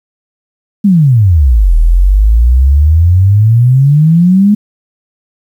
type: exponential two-way sweep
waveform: sine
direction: down then up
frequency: 212.2 to 39 to 212.2 Hz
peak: -3 dBFS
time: 0.84-4.55 s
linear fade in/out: 10 ms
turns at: 1.76 s
effects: 7-bit